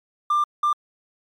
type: tone bursts at uneven times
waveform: triangle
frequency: 1190 Hz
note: D6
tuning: 22 cents sharp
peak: -14 dBFS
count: 2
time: 0.3-0.44 / 0.63-0.73 s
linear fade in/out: 5 ms
effects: tanh soft clip ceiling -12 dBFS + MP3 96 kbps